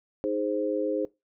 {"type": "chord", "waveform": "sine", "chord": "Ab major", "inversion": "second", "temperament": "equal", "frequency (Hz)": [311.1, 415.3, 523.3], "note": ["Eb4", "Ab4", "C5"], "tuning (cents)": [0, 0, 0], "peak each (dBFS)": [-30, -30, -29], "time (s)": [0.24, 1.05], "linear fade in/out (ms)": 0, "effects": ["noise-tail reverb RT60 0.2 s tail -20 dB re dry"]}